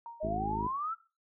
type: tone with exponential decay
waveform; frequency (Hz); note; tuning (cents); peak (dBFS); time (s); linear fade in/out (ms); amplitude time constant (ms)
sine; 932.3; A#5; 0; -39; 0.06-0.48; 1; 91
type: exponential sweep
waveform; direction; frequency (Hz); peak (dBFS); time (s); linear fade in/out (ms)
sine; up; 605 to 1368; -32; 0.2-0.95; 20
type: harmonic tone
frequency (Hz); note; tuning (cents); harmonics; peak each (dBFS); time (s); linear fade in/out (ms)
52.8; G#1; +29; 1 / 2 / 3 / 4 / 5 / 6 / 7 / 8; -40 / -42 / -44 / -39 / -45 / -42 / -41 / -45; 0.23-0.67; 5
effects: noise-tail reverb RT60 0.3 s tail -17 dB re dry